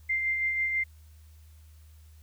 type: tone with tremolo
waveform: sine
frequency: 2093 Hz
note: C7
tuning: in tune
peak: -24 dBFS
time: 0.09-0.84 s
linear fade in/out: 10 ms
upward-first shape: sine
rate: 6.1 Hz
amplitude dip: 35%
effects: added 77 Hz sine -50 dBFS peak until 2.22 s + white hiss -65 dBFS RMS until 2.22 s

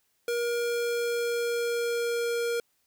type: tone with pitch glide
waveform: square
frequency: 474.7 to 470.6 Hz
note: A#4 to A#4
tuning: +31 to +16 cents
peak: -27 dBFS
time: 0.28-2.6 s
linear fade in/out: 2 ms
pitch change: -15 cents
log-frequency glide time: 0.4-2.34 s
effects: white hiss -72 dBFS RMS until 2.86 s

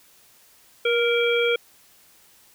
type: harmonic tone with a mistuned harmonic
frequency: 466.2 Hz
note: A#4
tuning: in tune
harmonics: 1 / 3 / 5 / 7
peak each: -20 / -28 / -25 / -28 dBFS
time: 0.85-1.56 s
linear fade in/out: 5 ms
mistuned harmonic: 1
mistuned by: +29 cents
effects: white hiss -55 dBFS RMS until 2.54 s

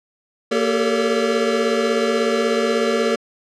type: tone cluster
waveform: square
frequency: 232.5 / 392.9 / 441.9 / 458.3 / 569 Hz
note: A#3 / G4 / A4 / A#4 / C#5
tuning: -4 / +4 / +7 / -29 / +45 cents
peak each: -24 dBFS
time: 0.51-3.16 s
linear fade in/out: 10 ms
effects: low-pass 6000 Hz 12 dB/octave

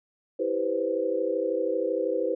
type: chord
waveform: sine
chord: C major seventh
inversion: first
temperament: just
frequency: 327 / 392.4 / 490.5 / 523.3 Hz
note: E4 / G4 / B4 / C5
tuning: -14 / +2 / -12 / 0 cents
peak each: -32 / -31 / -28 / -29 dBFS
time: 0.39-2.35 s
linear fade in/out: 10 ms
effects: none

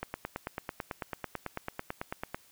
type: click train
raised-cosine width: 0.5 ms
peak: -19 dBFS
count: 22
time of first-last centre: 0.03-2.345 s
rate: 9.07 Hz
effects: white hiss -61 dBFS RMS until 2.51 s

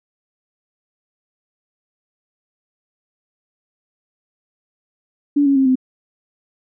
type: tone with pitch steps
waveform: sine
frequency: 287.4 / 277.3 / 267.5 / 258.1 Hz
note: D4 / C#4 / C4 / C4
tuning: -37 / +1 / +38 / -23 cents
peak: -11 dBFS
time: 5.36-5.756 s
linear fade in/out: 10 ms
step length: 99 ms
effects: none

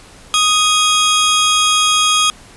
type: tone pair together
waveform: sawtooth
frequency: 1244.5 / 3294 Hz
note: D#6 / G#7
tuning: 0 / -15 cents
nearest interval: octave + perfect fourth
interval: 1685 cents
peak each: -10 dBFS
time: 0.34-2.3 s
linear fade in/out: 0 ms
effects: pink hiss -41 dBFS RMS until 2.56 s + resampled to 24000 Hz

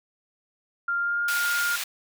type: tone with pitch glide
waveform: sine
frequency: 1395 to 1412.8 Hz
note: F6 to F6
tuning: -2 to +20 cents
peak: -23 dBFS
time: 0.88-1.76 s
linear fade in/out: 5 ms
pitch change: +22 cents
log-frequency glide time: 0.98-1.22 s
type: high-pass noise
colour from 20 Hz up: pink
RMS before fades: -31 dBFS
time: 1.28-1.84 s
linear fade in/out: 5 ms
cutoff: 1700 Hz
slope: 12 dB/octave
effects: none

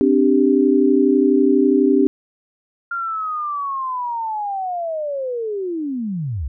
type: chord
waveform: sine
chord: C suspended second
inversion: none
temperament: equal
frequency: 261.6 / 293.7 / 392 Hz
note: C4 / D4 / G4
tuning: 0 / 0 / 0 cents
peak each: -16 dBFS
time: 0.01-2.07 s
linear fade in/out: 0 ms
type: linear sweep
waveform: sine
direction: down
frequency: 1400 to 57.4 Hz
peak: -21 dBFS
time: 2.91-6.48 s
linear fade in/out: 5 ms
effects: none

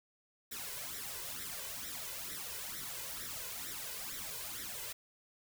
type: noise with flanger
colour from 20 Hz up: white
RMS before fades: -43 dBFS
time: 0.51-4.93 s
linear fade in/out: 10 ms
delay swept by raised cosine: 0.53 to 2.03 ms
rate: 2.2 Hz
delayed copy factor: +0.75
effects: none

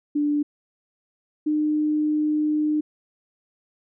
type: tone pair in turn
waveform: sine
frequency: 293.7 / 303.2 Hz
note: D4 / D#4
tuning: 0 / -45 cents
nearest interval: minor second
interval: 55 cents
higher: second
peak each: -19 dBFS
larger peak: neither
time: 0.15-0.43 / 1.46-2.81 s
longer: second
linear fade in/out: 10 ms
effects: none

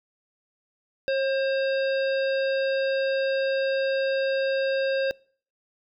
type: harmonic tone with a mistuned harmonic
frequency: 533 Hz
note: C5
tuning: 32 cents sharp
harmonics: 1 / 3 / 5 / 7 / 9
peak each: -22 / -32 / -36 / -39 / -41 dBFS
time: 1.08-5.11 s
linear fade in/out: 0 ms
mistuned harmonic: 1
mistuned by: +20 cents
effects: noise-tail reverb RT60 0.5 s tail -26 dB re dry

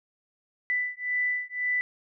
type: beating tone pair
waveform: sine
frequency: 1986 / 1987.9 Hz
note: B6 / B6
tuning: +9 / +11 cents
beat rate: 1.9 Hz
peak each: -29 dBFS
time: 0.7-1.81 s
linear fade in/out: 0 ms
effects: none

